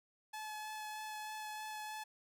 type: tone with vibrato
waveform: sawtooth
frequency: 858 Hz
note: A5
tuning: 44 cents flat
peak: -39 dBFS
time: 0.33-2.04 s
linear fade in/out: 10 ms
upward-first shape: sine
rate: 3.2 Hz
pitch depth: 10 cents each way
effects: none